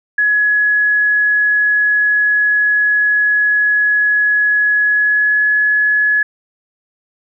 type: tone with pitch glide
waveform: sine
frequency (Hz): 1686 to 1696.7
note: G#6 to G#6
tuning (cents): +26 to +37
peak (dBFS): -10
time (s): 0.18-6.23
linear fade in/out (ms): 5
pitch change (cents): +11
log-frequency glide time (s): 4.85-5.45
effects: none